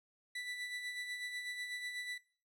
30% pulse tone with tremolo, 1975.5 Hz, B6, in tune, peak -36 dBFS, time 0.35-2.18 s, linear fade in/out 5 ms, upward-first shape sine, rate 8.1 Hz, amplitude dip 50%, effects noise-tail reverb RT60 0.4 s tail -18 dB re dry + low-pass 10000 Hz 12 dB/octave

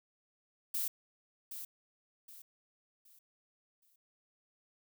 violet noise with echo, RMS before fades -35 dBFS, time 0.74-0.88 s, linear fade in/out 5 ms, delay 770 ms, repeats 4, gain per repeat -9 dB, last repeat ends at 3.96 s, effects none

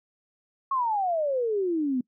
sine exponential sweep, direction down, 1108.7 to 243.1 Hz, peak -23 dBFS, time 0.71-2.01 s, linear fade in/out 5 ms, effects noise-tail reverb RT60 0.1 s tail -24 dB re dry

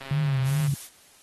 click train, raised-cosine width 0.3 ms, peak -23 dBFS, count 90, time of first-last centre 0.01-0.669 s, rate 135 Hz
sine tone with vibrato, 139.8 Hz, C#3, 15 cents sharp, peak -21 dBFS, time 0.11-0.74 s, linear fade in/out 2 ms, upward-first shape triangle, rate 2.5 Hz, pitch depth 160 cents each way
blue noise, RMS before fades -38 dBFS, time 0.43-0.9 s, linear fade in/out 50 ms
effects white hiss -55 dBFS RMS until 1.22 s + AAC 32 kbps

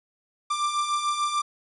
45% pulse beating tone pair, 1177 / 1183.8 Hz, D6 / D6, +3 / +13 cents, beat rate 6.8 Hz, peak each -31 / -25 dBFS, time 0.5-1.42 s, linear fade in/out 10 ms, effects resampled to 24000 Hz

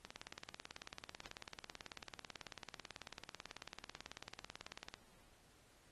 click train, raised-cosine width 0.2 ms, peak -30 dBFS, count 90, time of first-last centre 0.05-4.94 s, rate 18.2 Hz, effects pink hiss -68 dBFS RMS until 5.91 s + AAC 32 kbps

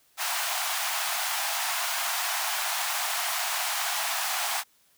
pink high-pass noise, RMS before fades -29 dBFS, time 0.17-4.64 s, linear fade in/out 50 ms, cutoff 660 Hz, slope 96 dB/octave, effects white hiss -64 dBFS RMS until 4.97 s

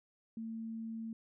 sine tone, 225 Hz, A3, 39 cents sharp, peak -39 dBFS, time 0.37-1.13 s, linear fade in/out 2 ms, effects none

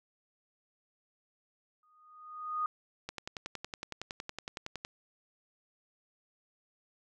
sine tone with exponential growth, 1237 Hz, D#6, 10 cents flat, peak -28 dBFS, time 1.83-2.66 s, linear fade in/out 2 ms, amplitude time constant 180 ms
click train, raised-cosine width 0.2 ms, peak -21 dBFS, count 20, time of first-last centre 3.09-4.849 s, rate 10.8 Hz
effects none

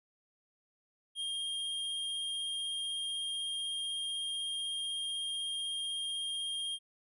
square tone with vibrato, 3220 Hz, G7, 46 cents sharp, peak -35 dBFS, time 1.15-6.79 s, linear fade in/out 50 ms, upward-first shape sine, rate 16 Hz, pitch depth 9 cents each way, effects resampled to 24000 Hz

